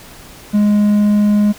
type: tone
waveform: triangle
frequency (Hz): 207.7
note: G#3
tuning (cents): 0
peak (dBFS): -7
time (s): 0.53-1.53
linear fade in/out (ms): 20
effects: pink hiss -38 dBFS RMS until 1.58 s